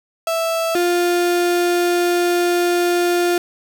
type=tone pair in turn; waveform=35% pulse; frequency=659.3 / 350.7 Hz; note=E5 / F4; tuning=0 / +7 cents; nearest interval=major seventh; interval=1093 cents; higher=first; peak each=-16 / -13 dBFS; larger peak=second; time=0.27-0.75 / 0.75-3.38 s; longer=second; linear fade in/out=2 ms; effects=none